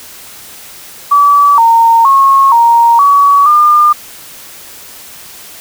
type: tone with pitch steps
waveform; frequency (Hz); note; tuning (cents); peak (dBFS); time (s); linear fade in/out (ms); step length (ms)
sine; 1149 / 918 / 1091 / 933 / 1132 / 1204; D6 / A#5 / C#6 / A#5 / C#6 / D6; -38 / -27 / -28 / +1 / +36 / +43; -3; 1.11-3.93; 10; 470
effects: white hiss -32 dBFS RMS until 5.6 s

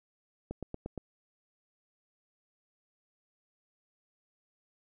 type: click train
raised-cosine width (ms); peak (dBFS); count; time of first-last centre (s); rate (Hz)
2; -24; 5; 0.51-0.977; 8.56
effects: none

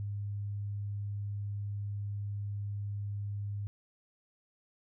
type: tone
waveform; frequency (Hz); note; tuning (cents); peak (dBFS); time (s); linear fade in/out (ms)
sine; 101.8; G#2; -34; -34; 0-3.67; 0
effects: none

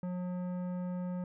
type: tone with tanh clipping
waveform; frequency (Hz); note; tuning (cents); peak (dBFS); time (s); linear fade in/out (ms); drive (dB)
triangle; 180; F#3; -47; -36; 0.03-1.24; 2; 17
effects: none

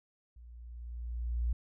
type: tone with level ramp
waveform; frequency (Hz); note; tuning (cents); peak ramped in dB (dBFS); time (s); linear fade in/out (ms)
sine; 59.1; A#1; +24; -50 to -27; 0.36-1.53; 5
effects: none

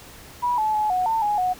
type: tone with pitch steps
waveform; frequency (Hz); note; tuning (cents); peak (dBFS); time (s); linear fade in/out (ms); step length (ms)
sine; 974 / 863 / 851 / 734 / 897 / 832 / 733; B5 / A5 / G#5 / F#5 / A5 / G#5 / F#5; -24 / -34 / +42 / -14 / +33 / +3 / -16; -19; 0.42-1.54; 20; 160
effects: pink hiss -44 dBFS RMS until 1.59 s

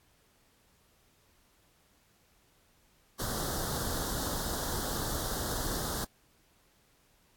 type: band-stop noise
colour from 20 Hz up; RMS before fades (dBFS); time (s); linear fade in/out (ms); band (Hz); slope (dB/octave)
pink; -34; 3.19-6.05; 10; 1700 to 3400; 48
effects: pink hiss -67 dBFS RMS until 7.36 s + AAC 64 kbps

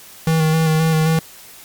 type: tone with vibrato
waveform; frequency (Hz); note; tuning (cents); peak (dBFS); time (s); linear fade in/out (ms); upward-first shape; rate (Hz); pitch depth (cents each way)
square; 159.4; D#3; +42; -14; 0.27-1.19; 2; square; 3.8; 20
effects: white hiss -41 dBFS RMS until 1.64 s + Opus 48 kbps

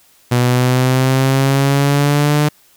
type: exponential sweep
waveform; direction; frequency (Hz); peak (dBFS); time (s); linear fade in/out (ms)
sawtooth; up; 122 to 149.9; -7; 0.31-2.49; 10
effects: white hiss -51 dBFS RMS until 2.76 s

